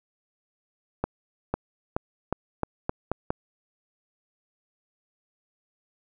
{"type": "accelerating click train", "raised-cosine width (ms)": 1, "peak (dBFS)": -11, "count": 8, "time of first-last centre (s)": [1.04, 3.305], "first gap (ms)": 500, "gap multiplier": 0.85, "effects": []}